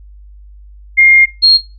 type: tone pair in turn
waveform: sine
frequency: 2123 / 4253 Hz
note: C7 / C8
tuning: +25 / +27 cents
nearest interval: octave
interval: 1202 cents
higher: second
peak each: -3 dBFS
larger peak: neither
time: 0.97-1.26 / 1.42-1.58 s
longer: first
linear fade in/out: 20 ms
effects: noise-tail reverb RT60 0.3 s tail -20 dB re dry + added 50 Hz sine -34 dBFS peak until 1.78 s